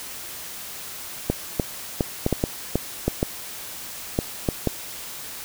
clicks, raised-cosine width 2 ms, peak -6 dBFS, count 12, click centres 1.3 / 1.598 / 2.008 / 2.264 / 2.327 / 2.439 / 2.756 / 3.08 / 3.229 / 4.189 / 4.488 / 4.673 s, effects white hiss -36 dBFS RMS until 5.44 s

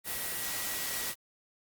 sine tone in noise, 1922 Hz, B6, 48 cents flat, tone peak -44 dBFS, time 0.04-1.15 s, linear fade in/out 50 ms, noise white, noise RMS -35 dBFS, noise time 0.04-1.15 s, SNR -12 dB, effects Opus 32 kbps

